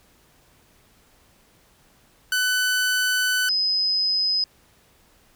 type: tone pair in turn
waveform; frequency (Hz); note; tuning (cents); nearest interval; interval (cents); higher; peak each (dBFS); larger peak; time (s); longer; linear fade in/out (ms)
sawtooth / sine; 1500 / 5045; F#6 / D#8; +23 / +23; octave + major sixth; 2100; second; -16 / -19; first; 2.32-3.49 / 3.49-4.44; first; 2
effects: pink hiss -58 dBFS RMS until 5.35 s